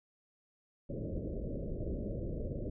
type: low-pass noise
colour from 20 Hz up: pink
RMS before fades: -38 dBFS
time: 0.89-2.7 s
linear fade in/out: 10 ms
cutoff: 610 Hz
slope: 96 dB/octave
effects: none